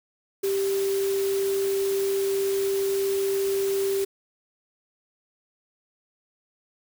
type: tone in noise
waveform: sine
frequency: 392 Hz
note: G4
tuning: in tune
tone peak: -22 dBFS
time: 0.43-4.05 s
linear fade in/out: 10 ms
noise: white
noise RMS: -36 dBFS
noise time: 0.43-4.05 s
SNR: +11 dB
effects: none